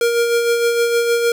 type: tone with tremolo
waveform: square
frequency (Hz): 470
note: A#4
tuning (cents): +14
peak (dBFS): -13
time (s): 0.01-1.32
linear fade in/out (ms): 2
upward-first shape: sine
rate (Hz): 6.5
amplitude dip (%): 40
effects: none